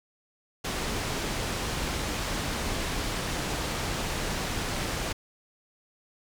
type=low-pass noise; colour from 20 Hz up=pink; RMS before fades=-31 dBFS; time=0.64-5.13 s; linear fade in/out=10 ms; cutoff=8100 Hz; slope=12 dB/octave; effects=none